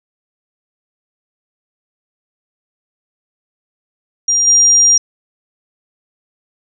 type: tone with level steps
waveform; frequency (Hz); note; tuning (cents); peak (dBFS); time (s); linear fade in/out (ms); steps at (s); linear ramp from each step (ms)
sine; 5700; F8; +34; -10 / -6; 4.28-4.98; 5; 4.47; 5
effects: none